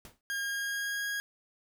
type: noise with exponential decay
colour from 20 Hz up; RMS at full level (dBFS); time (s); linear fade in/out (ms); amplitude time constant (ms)
pink; -45; 0.05-0.21; 1; 34
type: tone with pitch glide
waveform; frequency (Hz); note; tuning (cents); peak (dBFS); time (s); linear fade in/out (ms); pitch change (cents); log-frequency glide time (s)
40% pulse; 1621 to 1641.7; G#6 to G#6; -42 to -20; -31; 0.3-1.2; 0; +22; 0.43-1.08
effects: none